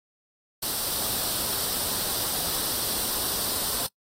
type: noise with comb filter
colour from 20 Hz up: white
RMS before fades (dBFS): -28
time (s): 0.62-3.87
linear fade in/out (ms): 10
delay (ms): 0.22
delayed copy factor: +0.6
effects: noise-tail reverb RT60 0.1 s tail -24 dB re dry + AAC 48 kbps